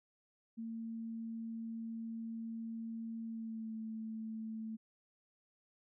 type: tone with pitch glide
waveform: sine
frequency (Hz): 226.8 to 221.2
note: A#3 to A3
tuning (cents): -47 to +9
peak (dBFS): -40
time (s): 0.57-4.77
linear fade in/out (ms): 20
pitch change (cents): -44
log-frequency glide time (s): 3.24-3.74
effects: none